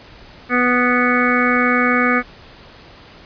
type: harmonic tone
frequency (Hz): 246.9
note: B3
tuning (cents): 0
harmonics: 1 / 2 / 3 / 5 / 6 / 7 / 8 / 9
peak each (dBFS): -18 / -22 / -27 / -19 / -22 / -23 / -27 / -20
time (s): 0.49-2.23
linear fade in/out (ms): 50
effects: pink hiss -42 dBFS RMS until 3.25 s + resampled to 11025 Hz